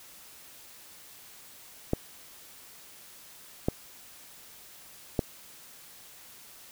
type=clicks; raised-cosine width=2 ms; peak=-11 dBFS; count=3; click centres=1.934 / 3.685 / 5.192 s; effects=white hiss -51 dBFS RMS until 6.71 s